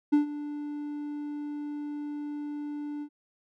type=tone with ADSR envelope; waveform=triangle; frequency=293.9 Hz; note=D4; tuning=1 cent sharp; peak=-15 dBFS; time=0.12-3.09 s; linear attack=16 ms; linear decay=120 ms; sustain=-16 dB; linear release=70 ms; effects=none